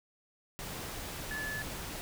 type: tone in noise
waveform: sine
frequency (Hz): 1726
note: A6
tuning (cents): -34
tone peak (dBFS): -36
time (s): 1.31-1.62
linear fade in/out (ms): 0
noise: pink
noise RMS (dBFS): -41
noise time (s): 0.59-2.01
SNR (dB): +2
effects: none